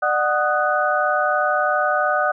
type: tone cluster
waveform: sine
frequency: 598 / 741 / 1244 / 1488 Hz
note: D5 / F#5 / D#6 / F#6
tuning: +31 / +2 / -1 / +9 cents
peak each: -22 dBFS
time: 0.02-2.32 s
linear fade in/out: 10 ms
effects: none